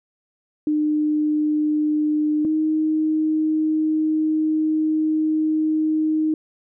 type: tone pair in turn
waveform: sine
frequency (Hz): 302.7 / 311.7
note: D#4 / D#4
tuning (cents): -48 / +3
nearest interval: minor second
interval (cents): 51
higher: second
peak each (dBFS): -17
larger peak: neither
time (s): 0.67-2.45 / 2.45-6.34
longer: second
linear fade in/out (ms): 2
effects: none